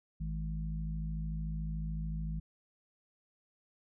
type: harmonic tone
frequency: 53.6 Hz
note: A1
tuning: 45 cents flat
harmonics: 1 / 3 / 4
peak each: -36 / -38 / -48 dBFS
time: 0.2-2.4 s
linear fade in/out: 10 ms
effects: none